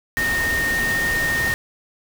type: tone in noise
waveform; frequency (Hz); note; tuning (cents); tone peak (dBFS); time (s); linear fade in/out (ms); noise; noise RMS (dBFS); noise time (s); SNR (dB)
sine; 1841; A#6; -22; -19; 0.17-1.54; 0; pink; -27; 0.17-1.54; +5
effects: none